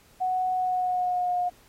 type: tone with pitch glide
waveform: sine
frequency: 740 to 716 Hz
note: F#5 to F5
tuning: 0 to +43 cents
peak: -23 dBFS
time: 0.2-1.5 s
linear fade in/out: 20 ms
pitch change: -57 cents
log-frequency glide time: 0.53-1.37 s
effects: pink hiss -58 dBFS RMS until 1.68 s + AAC 48 kbps